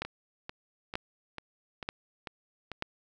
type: two click trains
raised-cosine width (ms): 0.3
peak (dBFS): -22 / -16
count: 7 / 4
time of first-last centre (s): 0.05-2.717 / 0.02-2.824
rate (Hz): 2.25 / 1.07
effects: none